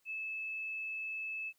sine tone, 2611 Hz, E7, 17 cents flat, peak -37 dBFS, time 0.05-1.53 s, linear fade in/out 50 ms, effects white hiss -75 dBFS RMS until 1.58 s

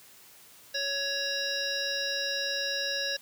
harmonic tone, 557 Hz, C#5, 8 cents sharp, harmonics 1 / 3 / 5 / 7 / 9 / 10, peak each -37 / -34 / -39 / -35 / -37 / -35 dBFS, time 0.74-3.17 s, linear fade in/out 10 ms, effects white hiss -54 dBFS RMS until 3.21 s + high-pass 60 Hz 12 dB/octave

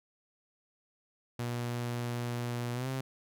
sawtooth tone with pitch glide, 120.3 to 131.95 Hz, B2 to C3, -45 to +15 cents, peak -29 dBFS, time 1.39-3.01 s, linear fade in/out 5 ms, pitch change +160 cents, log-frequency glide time 2.73-2.88 s, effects none

